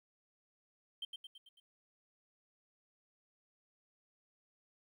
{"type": "tone with echo", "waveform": "triangle", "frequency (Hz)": 3136, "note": "G7", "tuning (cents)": 0, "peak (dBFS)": -36, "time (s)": [1.02, 1.05], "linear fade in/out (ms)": 5, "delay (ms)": 110, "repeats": 5, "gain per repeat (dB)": -5, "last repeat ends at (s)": 1.6, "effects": ["tanh soft clip ceiling -35 dBFS", "13-bit"]}